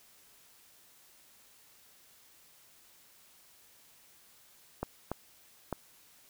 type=clicks; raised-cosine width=1 ms; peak=-19 dBFS; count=3; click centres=4.83 / 5.116 / 5.727 s; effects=white hiss -61 dBFS RMS until 6.29 s